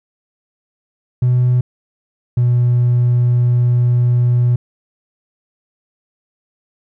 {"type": "tone pair in turn", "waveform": "triangle", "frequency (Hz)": [124.4, 121.91], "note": ["B2", "B2"], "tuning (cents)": [13, -22], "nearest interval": "unison", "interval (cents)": 35, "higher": "first", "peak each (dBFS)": -7, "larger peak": "neither", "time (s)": [[1.22, 1.61], [2.37, 4.56]], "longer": "second", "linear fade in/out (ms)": 5, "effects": ["tanh soft clip ceiling -6 dBFS"]}